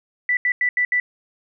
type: tone bursts at uneven times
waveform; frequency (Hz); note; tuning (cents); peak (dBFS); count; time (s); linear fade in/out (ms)
sine; 1975.5; B6; 0; -16; 5; 0.29-0.37 / 0.45-0.52 / 0.61-0.69 / 0.77-0.85 / 0.92-1; 2
effects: none